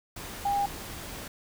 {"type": "tone in noise", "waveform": "sine", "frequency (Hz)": 805, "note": "G5", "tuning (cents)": 46, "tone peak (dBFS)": -24, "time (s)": [0.45, 0.66], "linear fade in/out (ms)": 5, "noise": "pink", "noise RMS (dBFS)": -40, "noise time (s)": [0.16, 1.28], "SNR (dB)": 13, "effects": []}